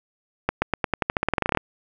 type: accelerating click train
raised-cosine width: 0.5 ms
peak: -5 dBFS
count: 18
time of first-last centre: 0.49-1.573 s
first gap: 130 ms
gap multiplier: 0.9
effects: none